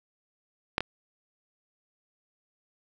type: clicks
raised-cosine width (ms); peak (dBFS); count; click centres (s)
0.3; -8 / -13; 2; 0.781 / 0.806
effects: none